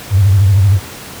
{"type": "tone with vibrato", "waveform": "sine", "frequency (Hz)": 98, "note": "G2", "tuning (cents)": 0, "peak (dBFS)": -5, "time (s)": [0.1, 0.8], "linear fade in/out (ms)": 50, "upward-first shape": "sine", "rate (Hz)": 13, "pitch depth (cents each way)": 110, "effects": ["pink hiss -30 dBFS RMS until 1.2 s", "high-pass 60 Hz 12 dB/octave"]}